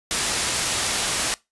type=low-pass noise; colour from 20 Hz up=white; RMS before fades=-24 dBFS; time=0.11-1.34 s; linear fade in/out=0 ms; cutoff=9600 Hz; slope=12 dB/octave; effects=noise-tail reverb RT60 0.2 s tail -21 dB re dry + resampled to 24000 Hz